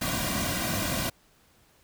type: noise with comb filter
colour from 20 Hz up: pink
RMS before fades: -29 dBFS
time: 0.01-1.1 s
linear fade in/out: 10 ms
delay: 2.3 ms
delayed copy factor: -0.9
effects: pink hiss -62 dBFS RMS until 1.83 s